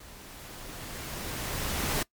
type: noise with level ramp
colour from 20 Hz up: pink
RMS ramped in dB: -49 to -28 dBFS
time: 0-2.03 s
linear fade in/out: 5 ms
effects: noise-tail reverb RT60 0.1 s tail -22 dB re dry + MP3 96 kbps